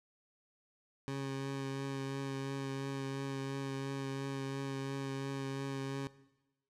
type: tone with vibrato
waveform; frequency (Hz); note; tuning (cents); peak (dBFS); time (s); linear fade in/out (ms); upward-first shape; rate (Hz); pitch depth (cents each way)
20% pulse; 136.3; C#3; -29; -32; 1.08-6.07; 0; triangle; 2.9; 17
effects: noise-tail reverb RT60 1.0 s tail -18 dB re dry + low-pass 8000 Hz 12 dB/octave